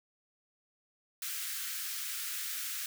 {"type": "high-pass noise", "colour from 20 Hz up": "white", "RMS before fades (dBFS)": -38, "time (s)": [1.22, 2.86], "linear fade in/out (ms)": 2, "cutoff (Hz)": 1300, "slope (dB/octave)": 48, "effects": []}